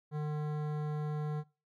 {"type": "tone with hard clipping", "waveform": "sine", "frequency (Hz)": 150.6, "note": "D3", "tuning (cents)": 44, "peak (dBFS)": -35, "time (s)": [0.11, 1.44], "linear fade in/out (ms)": 50, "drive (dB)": 15, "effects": ["noise-tail reverb RT60 0.3 s tail -21 dB re dry"]}